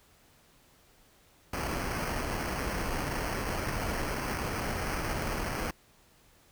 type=noise with sample-and-hold; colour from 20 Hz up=pink; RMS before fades=-33 dBFS; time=1.53-5.71 s; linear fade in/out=5 ms; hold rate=3675 Hz; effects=pink hiss -62 dBFS RMS until 6.51 s